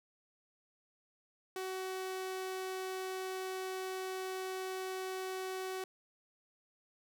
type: tone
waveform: sawtooth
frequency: 375.8 Hz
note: F#4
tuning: 27 cents sharp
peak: -34 dBFS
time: 1.56-5.84 s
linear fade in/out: 2 ms
effects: none